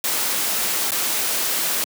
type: noise with dropouts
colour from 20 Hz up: white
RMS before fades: -22 dBFS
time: 0.04-1.84 s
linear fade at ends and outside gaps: 1 ms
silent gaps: 0.907-0.918 s
effects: high-pass 200 Hz 12 dB/octave